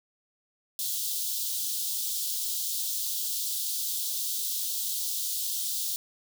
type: high-pass noise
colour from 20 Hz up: white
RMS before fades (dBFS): -31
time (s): 0.79-5.96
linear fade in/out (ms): 0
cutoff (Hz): 3300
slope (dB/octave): 48
effects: none